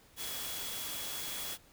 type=tone in noise; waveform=sine; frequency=3357 Hz; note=G#7; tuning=18 cents sharp; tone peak=-45 dBFS; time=0.16-1.58 s; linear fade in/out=50 ms; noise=white; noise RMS=-40 dBFS; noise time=0.16-1.58 s; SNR=-8 dB; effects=pink hiss -62 dBFS RMS until 1.72 s